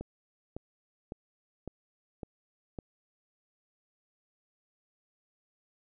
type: click train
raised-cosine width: 2 ms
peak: -25 dBFS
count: 6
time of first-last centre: 0.01-2.788 s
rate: 1.8 Hz
effects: none